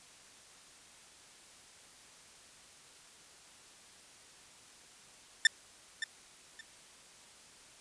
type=tone with echo; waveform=sawtooth; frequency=1791 Hz; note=A6; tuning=30 cents sharp; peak=-16 dBFS; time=5.45-5.47 s; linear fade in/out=2 ms; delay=570 ms; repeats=2; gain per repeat=-13 dB; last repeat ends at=6.61 s; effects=white hiss -57 dBFS RMS until 7.8 s + resampled to 22050 Hz